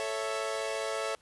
sawtooth chord, A major, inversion none, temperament equal, 440 / 554.4 / 659.3 Hz, A4 / C#5 / E5, 0 / 0 / 0 cents, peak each -32 dBFS, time 0-1.15 s, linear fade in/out 0 ms, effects pink hiss -64 dBFS RMS until 1.21 s + resampled to 24000 Hz

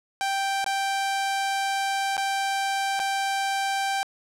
sawtooth tone with dropouts, 784 Hz, G5, in tune, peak -20 dBFS, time 0.21-4.03 s, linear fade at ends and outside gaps 0 ms, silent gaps 0.643-0.663 / 2.168-2.178 / 2.993-2.999 s, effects low-pass 10000 Hz 12 dB/octave

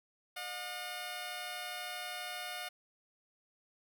10% pulse tone pair together, 605.4 / 720 Hz, D#5 / F#5, -48 / -47 cents, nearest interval minor third, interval 301 cents, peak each -39 / -32 dBFS, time 0.36-2.69 s, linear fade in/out 10 ms, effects none

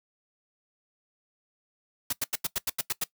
white noise bursts, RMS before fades -28 dBFS, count 9, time 2.1-3.04 s, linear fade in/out 5 ms, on 28 ms, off 86 ms, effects noise-tail reverb RT60 0.1 s tail -20 dB re dry

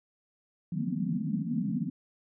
white band-pass noise, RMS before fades -31 dBFS, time 0.72-1.9 s, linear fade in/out 5 ms, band 150 to 260 Hz, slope 96 dB/octave, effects none

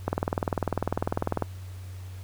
click train, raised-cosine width 1 ms, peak -11 dBFS, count 28, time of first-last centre 0.08-1.423 s, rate 20.1 Hz, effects added 93 Hz sine -37 dBFS peak until 2.23 s + pink hiss -53 dBFS RMS until 2.23 s

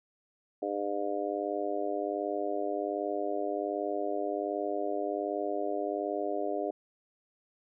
harmonic tone, 101.3 Hz, G#2, 43 cents flat, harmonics 3 / 4 / 5 / 6 / 7, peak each -37 / -35 / -39 / -35 / -37 dBFS, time 0.62-6.71 s, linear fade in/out 5 ms, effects none

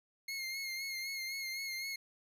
25% pulse tone with vibrato, 2143 Hz, C7, 41 cents sharp, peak -34 dBFS, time 0.28-1.96 s, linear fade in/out 5 ms, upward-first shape sine, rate 3.9 Hz, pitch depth 39 cents each way, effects resampled to 32000 Hz

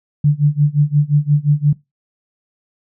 sine tone with tremolo, 146.83 Hz, D3, in tune, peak -7 dBFS, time 0.24-1.73 s, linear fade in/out 5 ms, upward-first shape sine, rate 5.7 Hz, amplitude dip 95%, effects noise-tail reverb RT60 0.2 s tail -21 dB re dry

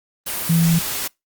sine tone in noise, 166.1 Hz, E3, 13 cents sharp, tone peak -13 dBFS, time 0.49-0.79 s, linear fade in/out 10 ms, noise white, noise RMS -25 dBFS, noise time 0.26-1.08 s, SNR +9 dB, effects noise-tail reverb RT60 0.2 s tail -25 dB re dry + Opus 32 kbps

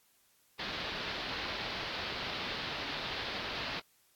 white low-pass noise, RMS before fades -39 dBFS, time 0.59-3.8 s, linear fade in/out 5 ms, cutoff 4500 Hz, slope 48 dB/octave, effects white hiss -69 dBFS RMS until 4.15 s + AAC 64 kbps

